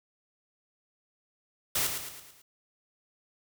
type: noise with echo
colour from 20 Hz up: white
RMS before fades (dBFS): -28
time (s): 1.75-1.87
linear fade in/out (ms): 5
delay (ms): 110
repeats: 5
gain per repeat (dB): -6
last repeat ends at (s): 2.42
effects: none